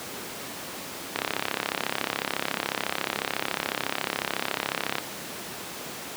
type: click train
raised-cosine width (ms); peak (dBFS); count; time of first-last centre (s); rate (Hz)
0.3; -8; 131; 1.16-4.984; 34
effects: pink hiss -36 dBFS RMS until 6.16 s + high-pass 200 Hz 12 dB/octave